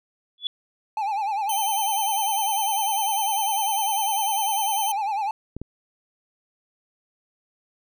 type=tone with exponential growth; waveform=sine; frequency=3427 Hz; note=A7; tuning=46 cents flat; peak=-19 dBFS; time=0.38-0.47 s; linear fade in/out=1 ms; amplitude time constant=18 ms
type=tone with vibrato; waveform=triangle; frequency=830.6 Hz; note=G#5; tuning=in tune; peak=-21 dBFS; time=0.97-5.31 s; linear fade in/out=2 ms; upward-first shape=sine; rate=10 Hz; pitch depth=110 cents each way
type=tone; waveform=5% pulse; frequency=3085 Hz; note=G7; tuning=28 cents flat; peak=-17 dBFS; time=1.49-4.92 s; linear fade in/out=5 ms
type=clicks; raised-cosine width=3 ms; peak=-20 dBFS; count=2; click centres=5.566 / 5.616 s
effects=none